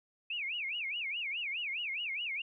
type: tone with vibrato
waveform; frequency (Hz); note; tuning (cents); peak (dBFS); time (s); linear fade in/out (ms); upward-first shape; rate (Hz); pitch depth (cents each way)
sine; 2489; D#7; 0; -34; 0.3-2.42; 5; sine; 4.8; 280
effects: none